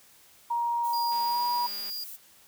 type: tone with pitch glide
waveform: sine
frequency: 943 to 965 Hz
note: A#5 to B5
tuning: +20 to -40 cents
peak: -25 dBFS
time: 0.5-1.67 s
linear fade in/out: 10 ms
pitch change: +40 cents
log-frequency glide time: 1.24-1.42 s
type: noise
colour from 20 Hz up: violet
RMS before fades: -42 dBFS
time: 0.83-2.17 s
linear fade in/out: 20 ms
type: tone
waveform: square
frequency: 4832 Hz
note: D8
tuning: 48 cents sharp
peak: -34 dBFS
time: 0.93-2.04 s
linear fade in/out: 5 ms
type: click train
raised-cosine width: 0.2 ms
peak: -31 dBFS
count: 158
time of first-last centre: 1.12-1.897 s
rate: 202 Hz
effects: white hiss -57 dBFS RMS until 2.47 s